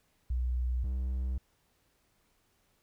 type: tone pair in turn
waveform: sine / triangle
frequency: 61.74 / 63.84 Hz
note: B1 / C2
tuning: 0 / -42 cents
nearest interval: minor second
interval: 58 cents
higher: second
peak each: -28 dBFS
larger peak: neither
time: 0.3-0.84 / 0.84-1.38 s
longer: neither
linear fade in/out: 5 ms
effects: pink hiss -72 dBFS RMS until 2.82 s